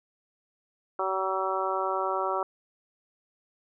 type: harmonic tone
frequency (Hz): 190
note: F#3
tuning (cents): +46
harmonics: 2 / 3 / 4 / 5 / 6 / 7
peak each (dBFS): -33 / -33 / -33 / -33 / -33 / -33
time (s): 0.99-2.43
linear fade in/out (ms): 2
effects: none